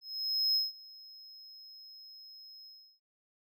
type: tone with ADSR envelope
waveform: triangle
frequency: 5140 Hz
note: E8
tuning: 45 cents flat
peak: -24 dBFS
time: 0.01-3 s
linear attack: 540 ms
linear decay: 170 ms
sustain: -24 dB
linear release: 340 ms
effects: none